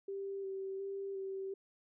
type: tone with vibrato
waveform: sine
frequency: 389.6 Hz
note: G4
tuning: 11 cents flat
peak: -38 dBFS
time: 0.08-1.54 s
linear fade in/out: 5 ms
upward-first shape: square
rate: 1.4 Hz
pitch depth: 16 cents each way
effects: none